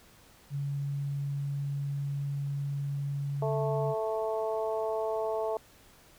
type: tone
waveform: sine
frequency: 141 Hz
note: C#3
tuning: 30 cents sharp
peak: -30 dBFS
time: 0.5-3.95 s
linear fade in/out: 50 ms
type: harmonic tone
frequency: 219.8 Hz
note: A3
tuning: 2 cents flat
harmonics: 2 / 3 / 4 / 5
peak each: -32 / -32 / -37 / -43 dBFS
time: 3.42-5.57 s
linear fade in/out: 2 ms
effects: pink hiss -58 dBFS RMS until 6.18 s